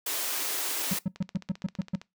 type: high-pass noise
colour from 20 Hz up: white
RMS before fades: -31 dBFS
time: 0.06-0.99 s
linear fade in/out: 5 ms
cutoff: 260 Hz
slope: 96 dB/octave
type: tone bursts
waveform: triangle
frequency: 185.8 Hz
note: F#3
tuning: 7 cents sharp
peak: -22 dBFS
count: 8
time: 0.91-1.958 s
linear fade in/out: 5 ms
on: 26 ms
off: 120 ms
type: click train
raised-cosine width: 0.2 ms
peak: -26 dBFS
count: 14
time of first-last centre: 1.16-2.015 s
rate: 15.2 Hz
effects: noise-tail reverb RT60 0.2 s tail -21 dB re dry